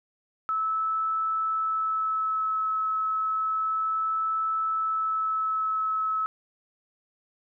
sine tone with vibrato, 1302 Hz, E6, 22 cents flat, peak -24 dBFS, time 0.49-6.26 s, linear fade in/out 0 ms, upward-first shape sine, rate 0.31 Hz, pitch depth 10 cents each way, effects none

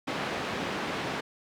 pink band-pass noise, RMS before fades -33 dBFS, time 0.07-1.21 s, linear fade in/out 10 ms, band 180 to 3100 Hz, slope 12 dB/octave, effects none

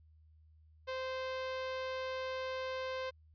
sawtooth tone, 520 Hz, C5, 11 cents flat, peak -33 dBFS, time 0.87-3.11 s, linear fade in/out 20 ms, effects added 78 Hz sine -60 dBFS peak until 3.34 s + resampled to 11025 Hz

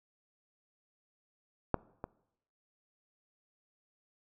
clicks, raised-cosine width 1 ms, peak -13 / -24 dBFS, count 2, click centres 1.743 / 2.041 s, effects noise-tail reverb RT60 0.8 s tail -22 dB re dry

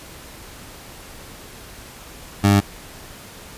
20% pulse tone, 100.5 Hz, G2, 44 cents sharp, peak -7 dBFS, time 2.43-2.61 s, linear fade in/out 20 ms, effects pink hiss -40 dBFS RMS until 3.57 s + resampled to 32000 Hz

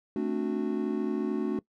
triangle chord, D dominant seventh, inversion second, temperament just, 220.2 / 264.3 / 293.7 / 367.1 Hz, A3 / C4 / D4 / F#4, +2 / +18 / 0 / -14 cents, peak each -30 / -33 / -30 / -30 dBFS, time 0.16-1.59 s, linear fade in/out 2 ms, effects noise-tail reverb RT60 0.1 s tail -21 dB re dry

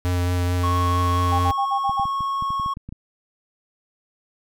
square tone with vibrato, 89 Hz, F2, 33 cents sharp, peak -20 dBFS, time 0.05-1.51 s, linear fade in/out 0 ms, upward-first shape triangle, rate 4.5 Hz, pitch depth 14 cents each way
triangle tone, 1098 Hz, C#6, 17 cents flat, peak -20 dBFS, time 0.63-2.74 s, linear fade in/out 10 ms
sine tone bursts, 798 Hz, G5, 31 cents sharp, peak -20 dBFS, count 6, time 1.31-2.053 s, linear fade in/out 20 ms, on 88 ms, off 43 ms
clicks, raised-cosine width 5 ms, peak -22 dBFS, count 11, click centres 1.895 / 1.997 / 2.055 / 2.207 / 2.424 / 2.505 / 2.598 / 2.661 / 2.771 / 2.89 / 2.925 s
effects none

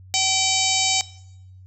harmonic tone with a mistuned harmonic, 763 Hz, G5, 47 cents flat, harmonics 1 / 3 / 4 / 5 / 6 / 7 / 8 / 9 / 10, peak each -27 / -27 / -27 / -27 / -27 / -27 / -27 / -27 / -27 dBFS, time 0.14-1.01 s, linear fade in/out 0 ms, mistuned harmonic 3, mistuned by +30 cents, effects noise-tail reverb RT60 0.8 s tail -19 dB re dry + added 93 Hz sine -42 dBFS peak until 1.66 s

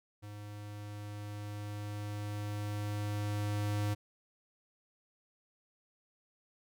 square tone with level ramp, 103.83 Hz, G#2, in tune, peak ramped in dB -45 to -31 dBFS, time 0.22-3.95 s, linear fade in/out 20 ms, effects none

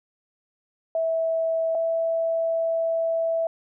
sine tone pair in turn, 653 / 658.3 Hz, E5 / E5, -17 / -3 cents, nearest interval unison, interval 14 cents, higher second, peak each -21 dBFS, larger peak neither, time 0.95-1.75 / 1.75-3.47 s, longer second, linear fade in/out 2 ms, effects none

